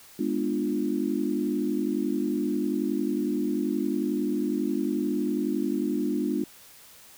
sine chord, G# diminished seventh, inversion none, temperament equal with one note detuned, 207.7 / 246.9 / 298.6 / 349.2 Hz, G#3 / B3 / D4 / F4, 0 / 0 / +29 / 0 cents, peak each -31 / -30 / -28 / -31 dBFS, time 0.19-6.44 s, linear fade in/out 5 ms, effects white hiss -51 dBFS RMS until 7.17 s

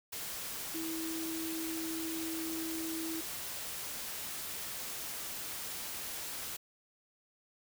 sine tone in noise, 324.9 Hz, E4, 25 cents flat, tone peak -37 dBFS, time 0.74-3.21 s, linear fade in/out 10 ms, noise white, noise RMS -41 dBFS, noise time 0.12-6.57 s, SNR +1 dB, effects none

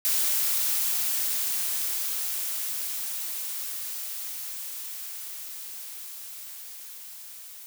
blue noise with level ramp, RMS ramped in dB -24 to -44 dBFS, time 0.05-7.66 s, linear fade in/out 0 ms, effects none

